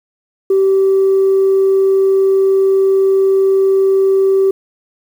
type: tone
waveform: sine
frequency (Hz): 386.6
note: G4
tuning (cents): -24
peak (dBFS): -7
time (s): 0.5-4.51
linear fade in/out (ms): 5
effects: tanh soft clip ceiling -5 dBFS + 7-bit